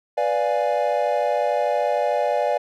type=chord; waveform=triangle; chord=B diminished seventh; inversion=none; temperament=equal; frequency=493.9 / 587.3 / 698.5 / 830.6 Hz; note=B4 / D5 / F5 / Ab5; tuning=0 / 0 / 0 / 0 cents; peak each=-24 / -20 / -23 / -24 dBFS; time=0.17-2.58 s; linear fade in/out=10 ms; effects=none